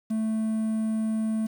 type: tone with quantisation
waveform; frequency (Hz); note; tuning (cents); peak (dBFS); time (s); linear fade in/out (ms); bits
triangle; 220; A3; 0; -22; 0.1-1.47; 10; 8
effects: none